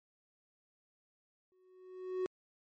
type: tone with exponential growth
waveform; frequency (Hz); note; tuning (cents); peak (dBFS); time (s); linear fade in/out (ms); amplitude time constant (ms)
triangle; 370; F#4; 0; -28; 1.52-2.26; 0; 160
effects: MP3 32 kbps